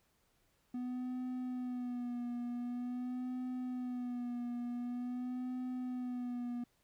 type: tone with vibrato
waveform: triangle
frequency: 246.9 Hz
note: B3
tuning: in tune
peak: -35 dBFS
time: 0.74-6.64 s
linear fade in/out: 5 ms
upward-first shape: sine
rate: 0.46 Hz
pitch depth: 41 cents each way
effects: pink hiss -75 dBFS RMS until 6.83 s